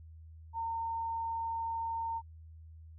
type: tone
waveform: sine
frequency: 913 Hz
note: A#5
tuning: 36 cents flat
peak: -33 dBFS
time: 0.53-2.22 s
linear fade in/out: 50 ms
effects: added 80 Hz sine -49 dBFS peak until 2.98 s